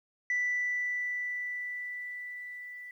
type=tone with level ramp; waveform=sine; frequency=1976 Hz; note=B6; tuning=in tune; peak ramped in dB=-25 to -42 dBFS; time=0.3-2.91 s; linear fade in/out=2 ms; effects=tanh soft clip ceiling -24 dBFS + 11-bit